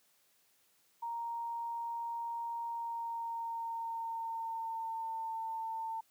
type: tone with pitch glide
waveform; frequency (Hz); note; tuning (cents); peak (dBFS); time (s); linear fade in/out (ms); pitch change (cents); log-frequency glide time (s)
sine; 932 to 898.2; A#5 to A5; -1 to +35; -36; 1.02-6.01; 10; -64; 2.66-5.28
effects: white hiss -71 dBFS RMS until 6.1 s + high-pass 100 Hz 12 dB/octave